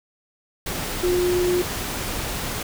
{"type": "tone in noise", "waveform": "sine", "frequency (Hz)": 357.5, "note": "F4", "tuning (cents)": 41, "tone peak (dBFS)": -18, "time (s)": [1.03, 1.62], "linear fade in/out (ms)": 5, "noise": "pink", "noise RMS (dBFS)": -28, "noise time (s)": [0.66, 2.63], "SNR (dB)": 7, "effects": []}